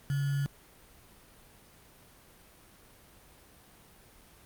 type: tone with sample-and-hold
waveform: sine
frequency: 140 Hz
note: C#3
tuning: 18 cents sharp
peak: -27 dBFS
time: 0.1-0.46 s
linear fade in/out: 0 ms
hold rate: 1575 Hz
effects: pink hiss -57 dBFS RMS until 4.45 s + Opus 32 kbps